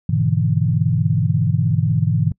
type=chord; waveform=sine; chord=E dominant seventh; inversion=first; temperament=just; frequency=103.01 / 123.61 / 148.33 / 164.81 Hz; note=G#2 / B2 / D3 / E3; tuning=-14 / +2 / +18 / 0 cents; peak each=-20 dBFS; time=0.09-2.32 s; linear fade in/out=5 ms; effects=noise-tail reverb RT60 0.1 s tail -25 dB re dry